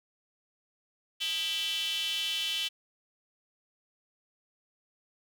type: tone with high-pass filter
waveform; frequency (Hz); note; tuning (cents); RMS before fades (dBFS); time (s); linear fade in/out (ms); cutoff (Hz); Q
square; 179.1; F3; +44; -32; 1.2-2.69; 20; 3100; 7.3
effects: none